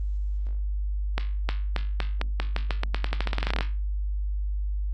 accelerating click train, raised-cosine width 0.3 ms, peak -10 dBFS, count 23, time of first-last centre 1.18-3.608 s, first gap 310 ms, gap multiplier 0.88, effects added 50 Hz sine -25 dBFS peak until 4.93 s + Opus 24 kbps

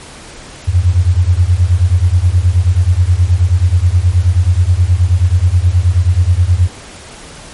sine beating tone pair, 84.4 / 93.8 Hz, E2 / F#2, +41 / +24 cents, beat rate 9.4 Hz, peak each -10 dBFS, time 0.67-6.69 s, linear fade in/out 20 ms, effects pink hiss -33 dBFS RMS until 7.53 s + MP3 48 kbps

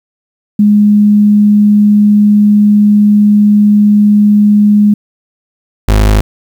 sine / 35% pulse tone pair in turn, 207.7 / 52.39 Hz, G#3 / G#1, 0 / +16 cents, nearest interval 2 octaves, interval 2384 cents, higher first, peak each -3 dBFS, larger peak neither, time 0.59-4.94 / 5.88-6.21 s, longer first, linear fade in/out 5 ms, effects 7-bit

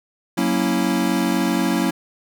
square chord, F# dominant seventh, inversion none, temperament equal, 185 / 233.1 / 277.2 / 329.6 Hz, F#3 / A#3 / C#4 / E4, 0 / 0 / 0 / 0 cents, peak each -24 dBFS, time 0.37-1.91 s, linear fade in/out 10 ms, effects none

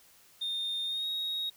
sine tone with pitch glide, 3648 to 3768 Hz, A#7 to A#7, -38 to +18 cents, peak -29 dBFS, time 0.41-1.5 s, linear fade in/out 10 ms, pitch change +56 cents, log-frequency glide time 0.85-1.07 s, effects tanh soft clip ceiling -29 dBFS + white hiss -60 dBFS RMS until 1.56 s

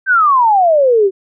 sine exponential sweep, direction down, 1587 to 371.7 Hz, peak -7 dBFS, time 0.06-1.11 s, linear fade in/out 50 ms, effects none

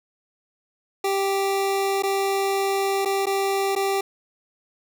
25% pulse tone with dropouts, 392 Hz, G4, in tune, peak -17 dBFS, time 1.04-4.01 s, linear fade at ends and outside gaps 5 ms, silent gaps 2.024-2.034 / 3.05-3.056 / 3.258-3.267 / 3.753-3.761 s, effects none

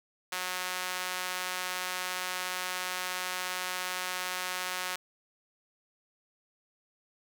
sawtooth tone with high-pass filter, 182.8 Hz, F#3, 21 cents flat, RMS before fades -35 dBFS, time 0.32-4.96 s, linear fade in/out 5 ms, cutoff 1200 Hz, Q 0.73, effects none

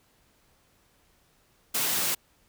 white high-pass noise, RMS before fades -27 dBFS, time 1.74-2.15 s, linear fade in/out 10 ms, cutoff 110 Hz, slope 48 dB/octave, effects pink hiss -65 dBFS RMS until 2.48 s

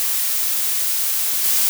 blue noise with level steps, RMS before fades -20 / -17 dBFS, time 0-1.69 s, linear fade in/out 0 ms, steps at 1.44 s, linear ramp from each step 2 ms, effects none

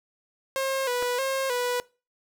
sawtooth tone with vibrato, 513 Hz, C5, 34 cents flat, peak -21 dBFS, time 0.56-1.8 s, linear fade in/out 0 ms, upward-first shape square, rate 1.6 Hz, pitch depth 75 cents each way
clicks, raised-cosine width 0.5 ms, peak -22 dBFS, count 2, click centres 1.024 / 1.027 s
effects noise-tail reverb RT60 0.3 s tail -21 dB re dry

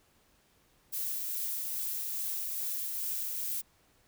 violet noise with tremolo, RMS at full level -34 dBFS, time 0.92-3.62 s, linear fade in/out 20 ms, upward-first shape triangle, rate 2.4 Hz, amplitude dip 25%, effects pink hiss -67 dBFS RMS until 4.07 s

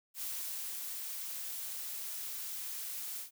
blue noise with ADSR envelope, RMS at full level -39 dBFS, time 0.14-3.31 s, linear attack 78 ms, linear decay 590 ms, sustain -2 dB, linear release 120 ms, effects none

